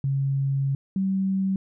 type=tone pair in turn; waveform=sine; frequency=137.1 / 192.05 Hz; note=C#3 / G3; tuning=-19 / -35 cents; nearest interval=tritone; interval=584 cents; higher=second; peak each=-21 dBFS; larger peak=neither; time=0.04-0.75 / 0.96-1.56 s; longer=first; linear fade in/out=2 ms; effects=none